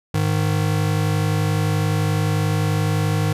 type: tone pair together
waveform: square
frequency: 103.3 / 154.9 Hz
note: G#2 / D#3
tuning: -9 / -7 cents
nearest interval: perfect fifth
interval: 702 cents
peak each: -21 dBFS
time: 0.14-3.33 s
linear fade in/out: 5 ms
effects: resampled to 32000 Hz